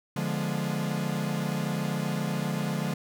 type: chord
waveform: 45% pulse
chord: D diminished seventh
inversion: none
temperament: equal with one note detuned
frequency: 146.83 / 174.61 / 207.7 / 243 Hz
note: D3 / F3 / Ab3 / Cb4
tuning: 0 / 0 / 0 / -28 cents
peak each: -32 / -32 / -33 / -38 dBFS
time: 0.16-2.94 s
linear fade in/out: 5 ms
effects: none